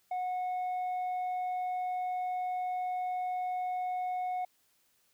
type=tone with tanh clipping; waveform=sine; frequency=731 Hz; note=F#5; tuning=21 cents flat; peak=-32 dBFS; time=0.11-4.45 s; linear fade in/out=5 ms; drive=3 dB; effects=white hiss -71 dBFS RMS until 5.13 s